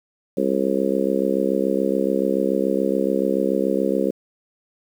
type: harmonic tone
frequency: 67 Hz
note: C2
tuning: 42 cents sharp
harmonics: 3 / 4 / 5 / 6 / 7 / 8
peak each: -25 / -25 / -25 / -25 / -25 / -25 dBFS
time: 0.37-4.11 s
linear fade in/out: 5 ms
effects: 8-bit

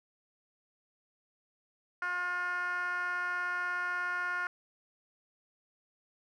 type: tone with band-pass filter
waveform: 10% pulse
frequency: 356.7 Hz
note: F4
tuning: 37 cents sharp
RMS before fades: -34 dBFS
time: 2.02-4.47 s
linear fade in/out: 2 ms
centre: 1400 Hz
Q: 4
effects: none

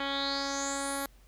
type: tone with low-pass filter sweep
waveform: 10% pulse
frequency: 277.2 Hz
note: C#4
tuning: in tune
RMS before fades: -33 dBFS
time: 0-1.06 s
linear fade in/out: 2 ms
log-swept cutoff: 2900 to 12000 Hz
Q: 6.5
effects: added 47 Hz sine -55 dBFS peak until 1.27 s + pink hiss -64 dBFS RMS until 1.27 s

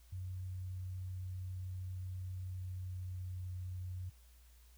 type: tone with pitch glide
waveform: sine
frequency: 92.5 to 91.38 Hz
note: F#2 to F#2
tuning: 0 to -21 cents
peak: -40 dBFS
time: 0.12-4.1 s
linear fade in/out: 10 ms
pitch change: -21 cents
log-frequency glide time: 2.38-3.5 s
effects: added 60 Hz sine -59 dBFS peak until 4.77 s + white hiss -69 dBFS RMS until 4.77 s

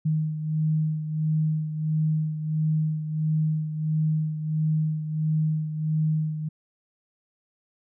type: beating tone pair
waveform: sine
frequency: 155.4 / 156.9 Hz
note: D#3 / D#3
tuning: -2 / +15 cents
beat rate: 1.5 Hz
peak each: -23 / -30 dBFS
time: 0.05-6.49 s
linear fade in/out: 10 ms
effects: none

